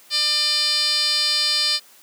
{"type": "tone with band-pass filter", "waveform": "10% pulse", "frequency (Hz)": 600, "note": "D5", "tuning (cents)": 37, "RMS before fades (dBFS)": -20, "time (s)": [0.1, 1.8], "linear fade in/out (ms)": 50, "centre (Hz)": 5000, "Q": 7.3, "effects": ["white hiss -50 dBFS RMS until 2.02 s", "high-pass 200 Hz 12 dB/octave"]}